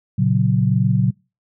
sine chord, F# major, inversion first, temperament equal, 116.54 / 138.59 / 185 Hz, A#2 / C#3 / F#3, 0 / 0 / 0 cents, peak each -18 dBFS, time 0.18-1.11 s, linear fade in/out 10 ms, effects noise-tail reverb RT60 0.3 s tail -26 dB re dry

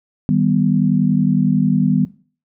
sine chord, Eb augmented, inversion none, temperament equal with one note detuned, 156.46 / 196 / 246.9 Hz, Eb3 / G3 / B3, +10 / 0 / 0 cents, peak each -17 dBFS, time 0.29-2.05 s, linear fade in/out 0 ms, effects noise-tail reverb RT60 0.4 s tail -18 dB re dry

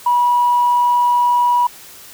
sine tone, 971 Hz, B5, 30 cents flat, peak -10 dBFS, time 0.06-1.67 s, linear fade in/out 5 ms, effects tanh soft clip ceiling -6 dBFS + white hiss -39 dBFS RMS until 2.13 s

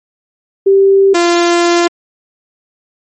sine / sawtooth tone pair in turn, 391.1 / 344.9 Hz, G4 / F4, -4 / -22 cents, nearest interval major second, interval 218 cents, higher first, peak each -4 dBFS, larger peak neither, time 0.66-1.14 / 1.14-1.88 s, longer second, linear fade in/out 10 ms, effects MP3 32 kbps

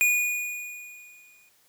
square tone with exponential decay, 2453 Hz, D#7, 25 cents flat, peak -18 dBFS, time 0.01-1.49 s, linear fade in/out 0 ms, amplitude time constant 320 ms, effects white hiss -63 dBFS RMS until 1.68 s + high-pass 60 Hz 12 dB/octave

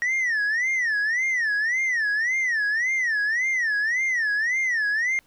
sine tone with vibrato, 1874 Hz, A#6, 9 cents sharp, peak -18 dBFS, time 0.02-5.19 s, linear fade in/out 0 ms, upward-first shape sine, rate 1.8 Hz, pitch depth 210 cents each way, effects tanh soft clip ceiling -20 dBFS + pink hiss -61 dBFS RMS until 5.26 s

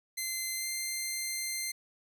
10% pulse tone with pitch glide, 2070 to 2088 Hz, C7 to C7, -19 to -4 cents, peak -24 dBFS, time 0.17-1.72 s, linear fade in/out 10 ms, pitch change +15 cents, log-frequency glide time 0.56-0.67 s, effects none

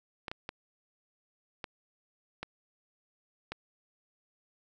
clicks, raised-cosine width 0.3 ms, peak -21 dBFS, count 6, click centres 0.282 / 0.315 / 0.491 / 1.642 / 2.43 / 3.52 s, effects none

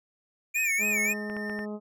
square tone with vibrato, 2349 Hz, D7, in tune, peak -25 dBFS, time 0.54-1.14 s, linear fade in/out 20 ms, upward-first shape sine, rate 3.7 Hz, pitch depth 130 cents each way
triangle tone with tremolo, 1807 Hz, A6, 46 cents sharp, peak -33 dBFS, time 0.55-1.66 s, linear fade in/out 20 ms, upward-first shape sine, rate 2.4 Hz, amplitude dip 35%
harmonic tone, 210 Hz, G#3, 19 cents sharp, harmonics 1 / 2 / 3 / 4 / 5 / 6, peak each -34 / -38 / -42 / -49 / -53 / -52 dBFS, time 0.78-1.8 s, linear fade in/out 50 ms
clicks, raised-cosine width 0.5 ms, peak -25 dBFS, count 4, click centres 1.299 / 1.367 / 1.497 / 1.591 s
effects none

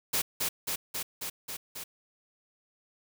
white noise with echo, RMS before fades -28 dBFS, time 0.13-0.22 s, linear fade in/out 10 ms, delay 270 ms, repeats 6, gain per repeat -2 dB, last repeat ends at 1.84 s, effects none

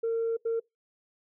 sine tone bursts at uneven times, 457 Hz, A#4, 34 cents flat, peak -24 dBFS, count 2, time 0.03-0.37 / 0.45-0.6 s, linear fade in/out 10 ms, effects noise-tail reverb RT60 0.2 s tail -25 dB re dry + tanh soft clip ceiling -23 dBFS

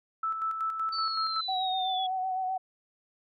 sine tone with tremolo, 1315 Hz, E6, 5 cents flat, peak -27 dBFS, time 0.23-1.41 s, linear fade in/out 5 ms, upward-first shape square, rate 5.3 Hz, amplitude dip 45%
sine linear sweep, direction down, 4558 to 3344 Hz, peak -32 dBFS, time 0.92-2.07 s, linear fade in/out 10 ms
sine tone with vibrato, 750 Hz, F#5, 23 cents sharp, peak -28 dBFS, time 1.48-2.58 s, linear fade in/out 10 ms, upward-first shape sine, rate 7.9 Hz, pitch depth 29 cents each way
effects none

